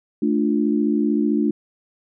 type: chord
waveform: sine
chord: D minor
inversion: second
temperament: equal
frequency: 220 / 293.7 / 349.2 Hz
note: A3 / D4 / F4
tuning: 0 / 0 / 0 cents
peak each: -20 / -20 / -24 dBFS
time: 0.22-1.51 s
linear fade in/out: 5 ms
effects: none